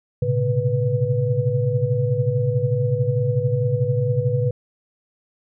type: tone cluster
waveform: sine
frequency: 112.5 / 126.1 / 137.2 / 492 Hz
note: A2 / B2 / C#3 / B4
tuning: +39 / +36 / -17 / -7 cents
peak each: -23 dBFS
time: 0.22-4.51 s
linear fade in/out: 5 ms
effects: none